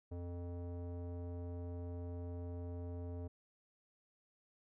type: tone with low-pass filter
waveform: square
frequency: 87.31 Hz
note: F2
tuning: in tune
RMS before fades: -44 dBFS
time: 0.11-3.28 s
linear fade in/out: 10 ms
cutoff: 560 Hz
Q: 1.6
effects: none